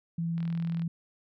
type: tone with vibrato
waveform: sine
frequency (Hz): 167.2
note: E3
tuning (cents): +25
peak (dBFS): -28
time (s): 0.18-0.88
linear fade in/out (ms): 5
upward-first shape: triangle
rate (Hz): 19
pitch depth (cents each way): 15
type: click train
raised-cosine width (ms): 0.3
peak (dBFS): -32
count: 19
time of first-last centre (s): 0.38-0.82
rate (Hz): 40.9
effects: none